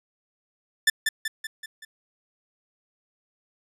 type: tone with echo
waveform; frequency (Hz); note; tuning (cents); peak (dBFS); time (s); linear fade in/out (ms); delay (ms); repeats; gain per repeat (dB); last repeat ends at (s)
sawtooth; 1765; A6; +5; -12; 0.87-0.9; 5; 190; 5; -5; 1.85
effects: resampled to 32000 Hz